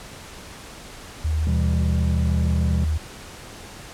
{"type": "tone", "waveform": "sine", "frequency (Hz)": 77.78, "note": "D#2", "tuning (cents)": 0, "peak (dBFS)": -19, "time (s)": [1.24, 2.98], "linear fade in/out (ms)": 10}
{"type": "chord", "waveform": "triangle", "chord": "E minor", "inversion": "second", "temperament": "just", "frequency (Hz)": [123.61, 164.81, 197.78], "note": ["B2", "E3", "G3"], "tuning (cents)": [2, 0, 16], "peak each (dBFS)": -25, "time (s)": [1.47, 2.84], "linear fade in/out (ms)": 0}
{"effects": ["pink hiss -40 dBFS RMS until 3.93 s", "low-pass 10000 Hz 12 dB/octave"]}